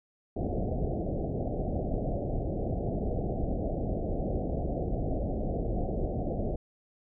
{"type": "low-pass noise", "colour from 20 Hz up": "pink", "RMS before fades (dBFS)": -31, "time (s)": [0.36, 6.56], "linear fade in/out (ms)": 5, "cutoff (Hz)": 740, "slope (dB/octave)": 96, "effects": []}